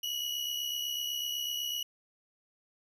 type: tone pair together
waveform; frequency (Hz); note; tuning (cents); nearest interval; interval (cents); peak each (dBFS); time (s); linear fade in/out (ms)
35% pulse; 2904 / 2972; F#7 / F#7; -33 / +7; unison; 40; -32 / -37; 0.03-1.83; 5
effects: none